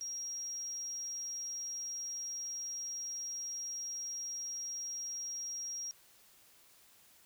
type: tone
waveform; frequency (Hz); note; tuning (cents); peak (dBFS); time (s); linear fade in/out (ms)
sine; 5630; F8; +13; -38; 0.01-5.91; 0
effects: white hiss -63 dBFS RMS until 7.25 s